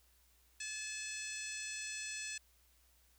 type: harmonic tone with a mistuned harmonic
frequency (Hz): 863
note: A5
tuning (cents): -34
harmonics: 2 / 3 / 4 / 5 / 6 / 7 / 8 / 9 / 10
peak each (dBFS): -49 / -46 / -53 / -52 / -53 / -50 / -56 / -47 / -54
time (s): 0.6-2.38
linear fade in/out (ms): 5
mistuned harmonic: 5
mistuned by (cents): -25
effects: added 60 Hz sine -70 dBFS peak until 3.18 s + white hiss -71 dBFS RMS until 3.18 s